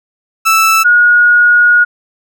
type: tone pair in turn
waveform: 30% pulse / sine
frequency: 1318.5 / 1444.8 Hz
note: E6 / F#6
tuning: 0 / -42 cents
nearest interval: major second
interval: 158 cents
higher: second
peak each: -4 dBFS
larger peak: neither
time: 0.45-0.84 / 0.84-1.85 s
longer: second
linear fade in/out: 20 ms
effects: none